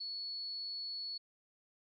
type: tone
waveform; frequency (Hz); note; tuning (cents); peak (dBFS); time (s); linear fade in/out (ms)
sine; 4402; C#8; -13; -39; 0-1.18; 10
effects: none